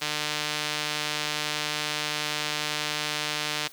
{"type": "tone with band-pass filter", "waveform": "sawtooth", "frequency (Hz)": 150.4, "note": "D3", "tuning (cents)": 42, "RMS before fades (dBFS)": -30, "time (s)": [0.01, 3.68], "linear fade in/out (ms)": 10, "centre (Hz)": 3800, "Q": 1, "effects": ["white hiss -50 dBFS RMS until 3.72 s"]}